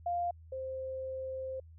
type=tone pair in turn; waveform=sine; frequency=698.5 / 524.5 Hz; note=F5 / C5; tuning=0 / +4 cents; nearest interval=perfect fourth; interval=496 cents; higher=first; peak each=-30 / -36 dBFS; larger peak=first; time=0.06-0.31 / 0.52-1.6 s; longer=second; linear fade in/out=5 ms; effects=added 81 Hz sine -51 dBFS peak until 1.78 s